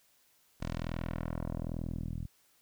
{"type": "tone with low-pass filter sweep", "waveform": "10% pulse", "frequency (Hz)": 41.2, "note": "E1", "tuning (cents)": 0, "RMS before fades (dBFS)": -37, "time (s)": [0.6, 2.27], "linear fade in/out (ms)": 20, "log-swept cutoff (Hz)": [7900, 140], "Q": 0.86, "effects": ["white hiss -68 dBFS RMS until 2.61 s"]}